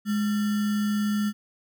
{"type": "tone with sample-and-hold", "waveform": "sine", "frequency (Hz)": 208.5, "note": "G#3", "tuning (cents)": 7, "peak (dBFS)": -22, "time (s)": [0.05, 1.33], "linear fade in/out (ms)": 50, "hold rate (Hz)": 1575, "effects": []}